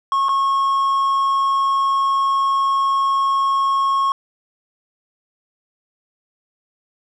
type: tone with dropouts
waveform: triangle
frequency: 1092 Hz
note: C#6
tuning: 26 cents flat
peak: -13 dBFS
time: 0.12-4.12 s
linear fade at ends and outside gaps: 1 ms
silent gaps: 0.285-0.291 s
effects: resampled to 24000 Hz